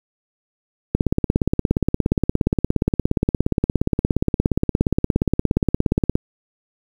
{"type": "click train", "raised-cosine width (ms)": 3, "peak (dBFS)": -3, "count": 90, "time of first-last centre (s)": [0.95, 6.155], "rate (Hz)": 17.1, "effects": ["7-bit"]}